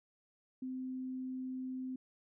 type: tone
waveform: sine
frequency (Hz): 258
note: C4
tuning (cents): -24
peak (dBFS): -38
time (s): 0.62-1.96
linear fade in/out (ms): 5
effects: none